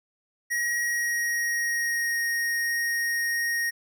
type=tone with pitch glide; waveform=square; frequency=1898 to 1866.5 Hz; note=A#6 to A#6; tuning=+31 to +2 cents; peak=-25 dBFS; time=0.5-3.71 s; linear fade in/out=20 ms; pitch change=-29 cents; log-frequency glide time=0.82-2.23 s; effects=none